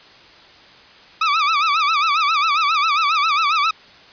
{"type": "tone with vibrato", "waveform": "sawtooth", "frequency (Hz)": 1228, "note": "D#6", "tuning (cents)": -23, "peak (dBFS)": -11, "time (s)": [1.21, 3.71], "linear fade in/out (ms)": 5, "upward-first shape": "sine", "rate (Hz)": 7.4, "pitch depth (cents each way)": 140, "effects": ["white hiss -45 dBFS RMS until 4.12 s", "resampled to 11025 Hz"]}